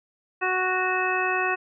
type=harmonic tone; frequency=370 Hz; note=F#4; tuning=in tune; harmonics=1 / 2 / 3 / 4 / 5 / 7; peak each=-29 / -29 / -29 / -29 / -29 / -29 dBFS; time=0.41-1.56 s; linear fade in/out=20 ms; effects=none